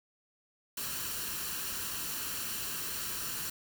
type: noise with comb filter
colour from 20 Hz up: white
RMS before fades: -37 dBFS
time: 0.77-3.5 s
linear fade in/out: 5 ms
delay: 0.7 ms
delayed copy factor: +0.55
effects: none